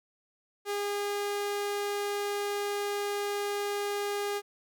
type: tone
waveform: sawtooth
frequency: 407.6 Hz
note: G#4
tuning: 32 cents flat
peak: -26 dBFS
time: 0.65-4.42 s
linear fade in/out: 50 ms
effects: none